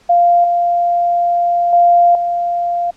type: tone with level steps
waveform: sine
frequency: 696 Hz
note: F5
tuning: 6 cents flat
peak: -7 / -11 / -6 / -14 dBFS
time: 0.09-2.91 s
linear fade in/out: 10 ms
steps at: 0.44 / 1.73 / 2.15 s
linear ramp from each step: 2 ms
effects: pink hiss -50 dBFS RMS until 2.96 s + low-pass 7000 Hz 12 dB/octave